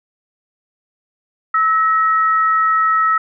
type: tone pair together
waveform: sine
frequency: 1303.3 / 1883 Hz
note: E6 / A#6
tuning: -20 / +17 cents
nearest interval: tritone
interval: 637 cents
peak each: -12 / -21 dBFS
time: 1.54-3.18 s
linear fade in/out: 5 ms
effects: none